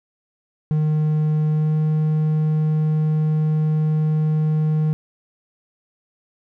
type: tone with pitch glide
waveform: triangle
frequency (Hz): 153.5 to 154.75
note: D#3 to D#3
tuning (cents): -23 to -9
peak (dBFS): -14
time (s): 0.71-4.93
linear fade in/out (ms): 0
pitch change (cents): +14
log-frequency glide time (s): 1.51-1.75
effects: none